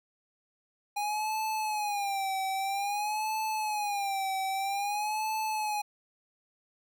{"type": "tone with vibrato", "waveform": "square", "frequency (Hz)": 818, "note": "G#5", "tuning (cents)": -26, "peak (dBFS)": -30, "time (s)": [0.96, 5.82], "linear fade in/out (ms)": 10, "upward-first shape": "sine", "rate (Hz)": 0.51, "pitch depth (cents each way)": 110, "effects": []}